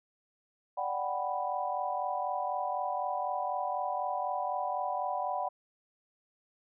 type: chord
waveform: sine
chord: G major seventh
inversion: second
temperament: equal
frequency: 587.3 / 740 / 784 / 987.8 Hz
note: D5 / F#5 / G5 / B5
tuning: 0 / 0 / 0 / 0 cents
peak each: -38 / -34 / -37 / -36 dBFS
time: 0.77-5.49 s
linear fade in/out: 10 ms
effects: none